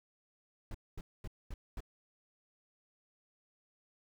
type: noise bursts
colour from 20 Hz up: brown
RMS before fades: -41 dBFS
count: 5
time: 0.71-1.805 s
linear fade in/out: 2 ms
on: 35 ms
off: 230 ms
effects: none

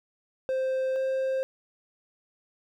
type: tone pair in turn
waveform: triangle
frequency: 523.3 / 528.2 Hz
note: C5 / C5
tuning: 0 / +16 cents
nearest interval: unison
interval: 16 cents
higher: second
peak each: -23 / -23 dBFS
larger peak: neither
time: 0.49-0.96 / 0.96-1.43 s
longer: neither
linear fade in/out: 0 ms
effects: none

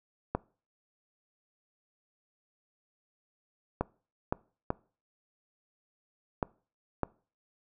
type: clicks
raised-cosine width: 1 ms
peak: -14 dBFS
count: 6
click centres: 0.35 / 3.81 / 4.325 / 4.704 / 6.428 / 7.033 s
effects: noise-tail reverb RT60 0.4 s tail -23 dB re dry

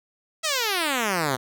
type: exponential sweep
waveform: 5% pulse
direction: down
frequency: 664 to 123 Hz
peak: -11 dBFS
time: 0.43-1.37 s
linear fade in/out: 20 ms
effects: none

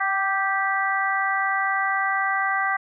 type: harmonic tone with a mistuned harmonic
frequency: 392 Hz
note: G4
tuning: in tune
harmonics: 2 / 3 / 4 / 5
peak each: -26 / -26 / -26 / -26 dBFS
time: 0-2.77 s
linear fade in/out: 10 ms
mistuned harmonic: 2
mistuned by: -24 cents
effects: none

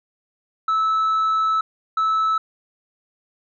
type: tone pair in turn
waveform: sine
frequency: 1306 / 1306 Hz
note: E6 / E6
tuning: -17 / -17 cents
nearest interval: unison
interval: 0 cents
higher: neither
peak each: -14 dBFS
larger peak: neither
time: 0.68-1.61 / 1.97-2.38 s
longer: first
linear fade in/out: 5 ms
effects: tanh soft clip ceiling -16 dBFS

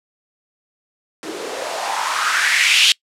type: noise with band-pass filter sweep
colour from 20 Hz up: blue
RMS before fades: -18 dBFS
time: 1.23-2.92 s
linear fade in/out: 0 ms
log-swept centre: 320 to 3200 Hz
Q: 3.8
effects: noise-tail reverb RT60 0.1 s tail -24 dB re dry + low-pass 9000 Hz 12 dB/octave

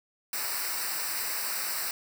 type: noise with comb filter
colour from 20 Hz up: white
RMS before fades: -32 dBFS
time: 0.33-1.91 s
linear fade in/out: 2 ms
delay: 0.3 ms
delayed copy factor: -0.85
effects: none

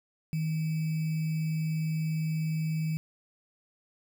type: tone with sample-and-hold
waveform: sine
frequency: 158.5 Hz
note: D#3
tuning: 32 cents sharp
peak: -27 dBFS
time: 0.33-2.97 s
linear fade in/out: 0 ms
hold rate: 2450 Hz
effects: none

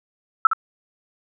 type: tone with echo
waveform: sine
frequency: 1318.5 Hz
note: E6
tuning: in tune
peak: -8 dBFS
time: 0.45-0.47 s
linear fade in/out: 2 ms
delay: 63 ms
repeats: 1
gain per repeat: -8 dB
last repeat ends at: 0.533 s
effects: none

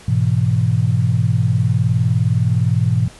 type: chord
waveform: sine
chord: E major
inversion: first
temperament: equal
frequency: 103.83 / 123.47 / 164.81 Hz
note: G#2 / B2 / E3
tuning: 0 / 0 / 0 cents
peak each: -17 / -16 / -20 dBFS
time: 0.08-3.08 s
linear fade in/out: 5 ms
effects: pink hiss -42 dBFS RMS until 3.19 s + resampled to 24000 Hz

